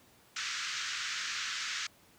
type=band-pass noise; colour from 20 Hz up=pink; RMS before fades=-37 dBFS; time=0.36-1.87 s; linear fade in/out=5 ms; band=1300 to 6900 Hz; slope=48 dB/octave; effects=pink hiss -62 dBFS RMS until 2.18 s + high-pass 80 Hz 12 dB/octave